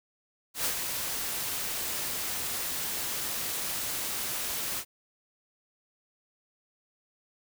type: noise with ADSR envelope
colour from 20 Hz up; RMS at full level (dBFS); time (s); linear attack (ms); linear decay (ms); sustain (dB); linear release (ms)
white; -28; 0.54-4.85; 110; 89; -5; 69
effects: none